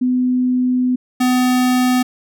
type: tone pair in turn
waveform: sine / square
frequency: 251.7 / 251.7 Hz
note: B3 / B3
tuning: +33 / +33 cents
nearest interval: unison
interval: 0 cents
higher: neither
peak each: -13 dBFS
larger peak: neither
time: 0.01-0.96 / 1.2-2.03 s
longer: first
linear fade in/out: 10 ms
effects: none